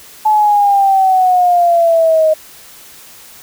sine exponential sweep, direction down, 864 to 622.3 Hz, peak -7 dBFS, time 0.25-2.34 s, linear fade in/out 10 ms, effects white hiss -38 dBFS RMS until 3.42 s

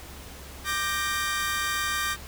sawtooth chord, G minor, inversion second, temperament equal with one note detuned, 1186.3 / 1568 / 1864.7 Hz, D6 / G6 / Bb6, +17 / 0 / 0 cents, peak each -26 / -27 / -28 dBFS, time 0.64-2.17 s, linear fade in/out 50 ms, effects added 68 Hz sine -45 dBFS peak until 2.27 s + pink hiss -44 dBFS RMS until 2.27 s

